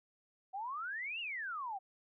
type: exponential two-way sweep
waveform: sine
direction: up then down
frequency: 740 to 2897 to 740 Hz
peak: -38 dBFS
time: 0.53-1.79 s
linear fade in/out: 20 ms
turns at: 1.2 s
effects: none